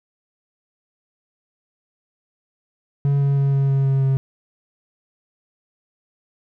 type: tone with pitch steps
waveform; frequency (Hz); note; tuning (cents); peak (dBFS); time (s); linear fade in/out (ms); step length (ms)
triangle; 140.7 / 139.65 / 138.6 / 137.57 / 136.54 / 135.52 / 134.5; C#3 / C#3 / C#3 / C#3 / C#3 / C#3 / C3; +26 / +13 / 0 / -13 / -26 / -39 / +48; -13; 3.05-4.17; 0; 160
effects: none